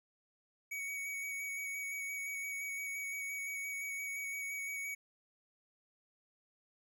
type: tone with vibrato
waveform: square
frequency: 2246 Hz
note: C#7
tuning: 22 cents sharp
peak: -39 dBFS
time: 0.71-4.95 s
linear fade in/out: 10 ms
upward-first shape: square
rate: 5.8 Hz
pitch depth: 14 cents each way
effects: none